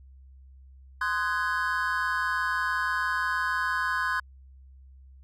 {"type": "chord", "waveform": "triangle", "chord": "Ab dominant seventh", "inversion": "first", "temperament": "just", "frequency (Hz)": [1038.3, 1245.9, 1495.1, 1661.2], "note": ["C6", "Eb6", "Gb6", "Ab6"], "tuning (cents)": [-14, 2, 18, 0], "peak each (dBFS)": [-28, -33, -28, -29], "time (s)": [1.01, 4.2], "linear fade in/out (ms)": 5, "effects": ["added 66 Hz sine -48 dBFS peak until 5.23 s"]}